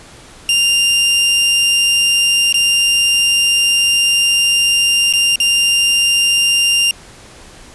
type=tone with dropouts; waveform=sawtooth; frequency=2794 Hz; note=F7; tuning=in tune; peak=-7 dBFS; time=0.49-6.91 s; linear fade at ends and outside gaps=1 ms; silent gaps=2.526-2.542 / 5.127-5.136 / 5.358-5.401 s; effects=pink hiss -39 dBFS RMS until 7.74 s + resampled to 24000 Hz